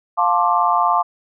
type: chord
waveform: sine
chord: D minor seventh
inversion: first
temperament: just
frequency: 704.8 / 881 / 1057.2 / 1174.7 Hz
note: F5 / A5 / C6 / D6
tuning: +16 / +2 / +18 / 0 cents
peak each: -19 dBFS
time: 0.17-1.03 s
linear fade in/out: 20 ms
effects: none